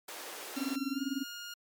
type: high-pass noise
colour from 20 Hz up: pink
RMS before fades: -44 dBFS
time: 0.08-0.76 s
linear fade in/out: 5 ms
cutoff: 360 Hz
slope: 24 dB/octave
type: tone with tremolo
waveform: sine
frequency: 271.8 Hz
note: C#4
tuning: 34 cents flat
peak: -28 dBFS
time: 0.56-1.24 s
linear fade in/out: 20 ms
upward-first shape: sine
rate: 20 Hz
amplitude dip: 100%
type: tone with pitch glide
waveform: 15% pulse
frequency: 1368 to 1421.2 Hz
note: F6 to F6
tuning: -36 to +30 cents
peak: -35 dBFS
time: 0.56-1.54 s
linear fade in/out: 5 ms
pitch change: +66 cents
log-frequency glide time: 0.91-1.01 s
effects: MP3 96 kbps